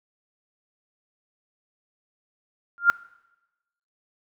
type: tone with exponential growth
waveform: sine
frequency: 1396.9 Hz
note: F6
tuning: in tune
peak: -8 dBFS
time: 2.78-2.9 s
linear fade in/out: 0 ms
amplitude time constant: 26 ms
effects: noise-tail reverb RT60 1.0 s tail -23 dB re dry